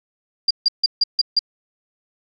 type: tone bursts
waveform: sine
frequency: 4788 Hz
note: D8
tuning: 33 cents sharp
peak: -12 dBFS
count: 6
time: 0.48-1.392 s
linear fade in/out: 5 ms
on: 27 ms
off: 150 ms
effects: none